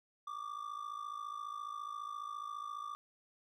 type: ring-modulated tone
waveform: triangle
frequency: 1174.7 Hz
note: D6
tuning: in tune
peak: -36 dBFS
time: 0.27-2.95 s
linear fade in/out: 0 ms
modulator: 27.3 Hz
effects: none